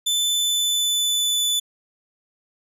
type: tone with pitch glide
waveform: sawtooth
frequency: 3520 to 3486 Hz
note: A7 to A7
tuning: 0 to -17 cents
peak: -16 dBFS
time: 0.06-1.6 s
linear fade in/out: 10 ms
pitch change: -17 cents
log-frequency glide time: 0.17-1.49 s
effects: resampled to 32000 Hz